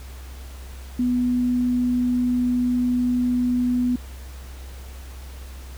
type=tone; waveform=sine; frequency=246.9 Hz; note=B3; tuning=in tune; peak=-18 dBFS; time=0.99-3.96 s; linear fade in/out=5 ms; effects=added 65 Hz sine -35 dBFS peak until 5.77 s + pink hiss -46 dBFS RMS until 5.77 s